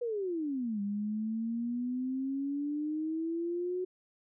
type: exponential two-way sweep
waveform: sine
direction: down then up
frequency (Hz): 493.9 to 200 to 369.4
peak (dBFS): -31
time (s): 0.01-3.85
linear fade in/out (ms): 10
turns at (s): 0.81
effects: none